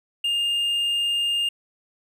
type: tone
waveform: triangle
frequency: 2817 Hz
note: F7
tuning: 14 cents sharp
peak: -19 dBFS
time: 0.24-1.49 s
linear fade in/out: 5 ms
effects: none